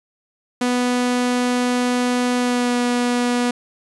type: tone with pitch glide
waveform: sawtooth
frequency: 246.9 to 243.8 Hz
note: B3 to B3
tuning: 0 to -22 cents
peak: -13 dBFS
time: 0.61-3.51 s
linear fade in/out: 5 ms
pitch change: -22 cents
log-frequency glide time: 2.37-2.75 s
effects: resampled to 24000 Hz